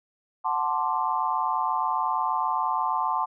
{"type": "chord", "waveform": "sine", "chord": "D dominant seventh", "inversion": "first", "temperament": "equal", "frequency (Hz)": [740, 880, 1046.5, 1174.7], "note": ["F#5", "A5", "C6", "D6"], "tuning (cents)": [0, 0, 0, 0], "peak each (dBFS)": [-31, -27, -27, -31], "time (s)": [0.44, 3.26], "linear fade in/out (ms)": 20, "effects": []}